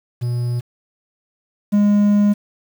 triangle tone pair in turn, 121.2 / 205.7 Hz, B2 / G#3, -32 / -16 cents, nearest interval major sixth, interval 916 cents, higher second, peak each -16 / -9 dBFS, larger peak second, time 0.21-0.61 / 1.72-2.34 s, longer second, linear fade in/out 20 ms, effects 7-bit

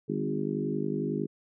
harmonic tone with a mistuned harmonic, 51 Hz, G#1, 31 cents flat, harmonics 3 / 4 / 5 / 6 / 7 / 8, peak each -35 / -35 / -35 / -35 / -35 / -35 dBFS, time 0.08-1.27 s, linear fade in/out 20 ms, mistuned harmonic 4, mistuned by -22 cents, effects none

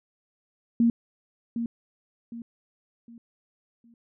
sine tone with echo, 233.1 Hz, A#3, in tune, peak -17 dBFS, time 0.8-0.9 s, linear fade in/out 2 ms, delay 760 ms, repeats 4, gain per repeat -9 dB, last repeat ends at 3.94 s, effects none

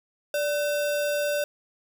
sine tone with sample-and-hold, 585 Hz, D5, 7 cents flat, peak -23 dBFS, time 0.34-1.44 s, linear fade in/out 2 ms, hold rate 2100 Hz, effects none

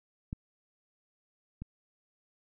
clicks, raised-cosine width 5 ms, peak -23 / -27 dBFS, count 2, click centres 0.329 / 1.62 s, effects none

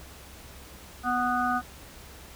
harmonic tone, 246.9 Hz, B3, in tune, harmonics 1 / 3 / 5 / 6, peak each -31 / -28 / -28 / -31 dBFS, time 1.03-1.62 s, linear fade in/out 50 ms, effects added 67 Hz sine -50 dBFS peak until 2.35 s + pink hiss -48 dBFS RMS until 2.35 s

